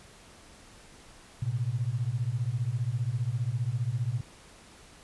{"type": "beating tone pair", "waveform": "sine", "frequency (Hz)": [112.6, 127.6], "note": ["A2", "C3"], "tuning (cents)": [40, -43], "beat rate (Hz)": 15, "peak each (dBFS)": -30, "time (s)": [1.42, 4.21], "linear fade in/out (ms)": 5, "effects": ["pink hiss -53 dBFS RMS until 5.03 s", "resampled to 24000 Hz"]}